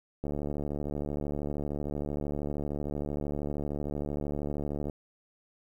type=click train; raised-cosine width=2 ms; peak=-21 dBFS; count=341; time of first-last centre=0.24-4.898 s; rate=73 Hz; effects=10-bit